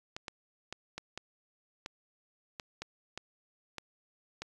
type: clicks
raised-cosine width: 0.2 ms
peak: -22 dBFS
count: 11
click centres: 0.165 / 0.282 / 0.726 / 0.98 / 1.176 / 1.861 / 2.598 / 2.82 / 3.176 / 3.783 / 4.42 s
effects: resampled to 24000 Hz